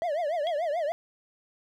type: tone with vibrato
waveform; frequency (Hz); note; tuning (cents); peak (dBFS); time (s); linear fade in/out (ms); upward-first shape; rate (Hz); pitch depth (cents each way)
triangle; 636; D#5; +38; -24; 0.02-0.92; 0; triangle; 6.9; 230
type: tone with exponential decay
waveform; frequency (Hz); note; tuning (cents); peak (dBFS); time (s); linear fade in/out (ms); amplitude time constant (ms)
sine; 3300; G#7; -12; -30; 0.47-0.57; 0; 21
effects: none